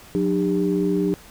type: tone cluster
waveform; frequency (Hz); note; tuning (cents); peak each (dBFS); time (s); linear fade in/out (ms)
sine; 181.3 / 302.5 / 399.2; F#3 / D#4 / G4; -35 / -49 / +32; -22; 0.15-1.14; 0
effects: tanh soft clip ceiling -10 dBFS + pink hiss -46 dBFS RMS until 1.3 s